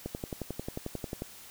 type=click train; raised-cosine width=2 ms; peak=-21 dBFS; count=14; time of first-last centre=0.06-1.221 s; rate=11.2 Hz; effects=white hiss -50 dBFS RMS until 1.5 s